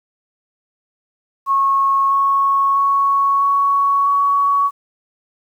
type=tone with pitch steps; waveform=sine; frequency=1095 / 1102 / 1109 / 1116.1 / 1123.2 Hz; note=C#6 / C#6 / C#6 / C#6 / C#6; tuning=-22 / -11 / 0 / +11 / +22 cents; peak=-12 dBFS; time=1.46-4.71 s; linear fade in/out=50 ms; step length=650 ms; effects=8-bit